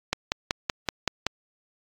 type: click train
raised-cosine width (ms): 0.2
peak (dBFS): -6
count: 7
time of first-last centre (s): 0.13-1.266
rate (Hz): 5.28
effects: AAC 64 kbps